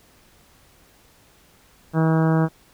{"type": "harmonic tone", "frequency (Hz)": 160.7, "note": "E3", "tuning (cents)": -44, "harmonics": [1, 2, 3, 4, 5, 6, 7, 8, 9, 10], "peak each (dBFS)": [-17, -23, -27, -29, -31, -33, -34, -35, -36, -37], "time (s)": [1.93, 2.49], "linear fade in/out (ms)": 50, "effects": ["pink hiss -55 dBFS RMS until 2.73 s"]}